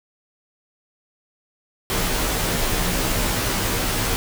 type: noise with comb filter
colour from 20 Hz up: pink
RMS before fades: -22 dBFS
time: 1.9-4.16 s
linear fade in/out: 0 ms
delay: 14 ms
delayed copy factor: -1
effects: none